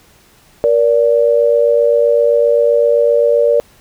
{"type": "tone pair together", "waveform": "sine", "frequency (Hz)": [472.3, 580], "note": ["A#4", "D5"], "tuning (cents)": [23, -22], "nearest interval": "major third", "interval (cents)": 355, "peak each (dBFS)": -11, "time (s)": [0.64, 3.6], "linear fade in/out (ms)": 0, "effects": ["pink hiss -48 dBFS RMS until 3.8 s"]}